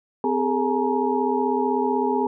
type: tone cluster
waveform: sine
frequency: 256.1 / 405.9 / 441.8 / 849 / 940 Hz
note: C4 / G#4 / A4 / G#5 / A#5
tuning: -37 / -40 / +7 / +38 / +14 cents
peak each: -25 / -24 / -28 / -26 / -27 dBFS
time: 0.24-2.27 s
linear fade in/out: 2 ms
effects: none